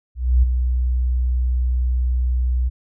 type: tone with ADSR envelope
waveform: sine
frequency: 62.1 Hz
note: B1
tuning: 10 cents sharp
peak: -9 dBFS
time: 0.15-2.7 s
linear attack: 280 ms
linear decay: 10 ms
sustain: -7 dB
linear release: 24 ms
effects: none